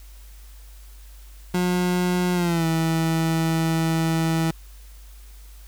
30% pulse tone with pitch glide, 179.5 to 162.71 Hz, F3 to E3, +48 to -22 cents, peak -17 dBFS, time 1.54-4.51 s, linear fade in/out 5 ms, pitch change -170 cents, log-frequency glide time 2.33-2.66 s, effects added 50 Hz sine -41 dBFS peak until 5.67 s + white hiss -53 dBFS RMS until 5.67 s

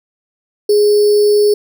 sine tone with sample-and-hold, 415.3 Hz, G#4, in tune, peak -7 dBFS, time 0.69-1.54 s, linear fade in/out 5 ms, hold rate 4900 Hz, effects none

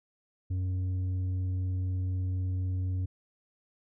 sine tone with tanh clipping, 92.4 Hz, F#2, 2 cents flat, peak -29 dBFS, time 0.5-3.06 s, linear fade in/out 10 ms, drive 5 dB, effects none

